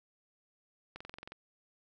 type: click train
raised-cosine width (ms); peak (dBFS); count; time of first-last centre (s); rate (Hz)
0.3; -29; 9; 0.96-1.32; 22.2
effects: none